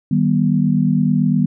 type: chord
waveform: sine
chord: Eb augmented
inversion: none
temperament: just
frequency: 155.56 / 194.45 / 243.1 Hz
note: Eb3 / G3 / B3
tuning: 0 / -14 / -27 cents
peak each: -17 dBFS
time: 0.11-1.46 s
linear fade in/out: 5 ms
effects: none